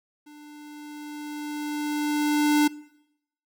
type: tone with level ramp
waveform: square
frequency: 297.2 Hz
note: D4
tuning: 21 cents sharp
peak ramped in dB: -46 to -17 dBFS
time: 0.26-2.68 s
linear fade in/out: 10 ms
effects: noise-tail reverb RT60 0.8 s tail -21 dB re dry